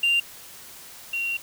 sine tone pair in turn, 2784 / 2752 Hz, F7 / F7, -6 / -26 cents, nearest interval unison, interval 20 cents, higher first, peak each -16 / -24 dBFS, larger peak first, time 0.03-0.2 / 1.13-1.37 s, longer second, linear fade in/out 5 ms, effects tanh soft clip ceiling -16 dBFS + white hiss -44 dBFS RMS until 1.42 s

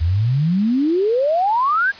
sine exponential sweep, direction up, 77 to 1661.2 Hz, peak -14 dBFS, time 0-1.92 s, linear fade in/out 20 ms, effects white hiss -39 dBFS RMS until 1.99 s + resampled to 11025 Hz

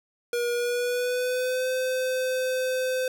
square tone with pitch glide, 478.9 to 513.3 Hz, A#4 to C5, +47 to -33 cents, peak -25 dBFS, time 0.33-3.08 s, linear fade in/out 2 ms, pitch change +120 cents, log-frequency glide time 0.52-1.69 s, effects none

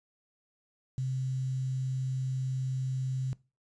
sine tone with quantisation, 130.81 Hz, C3, in tune, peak -29 dBFS, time 0.98-3.33 s, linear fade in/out 0 ms, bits 9, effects noise-tail reverb RT60 0.3 s tail -21 dB re dry + resampled to 22050 Hz

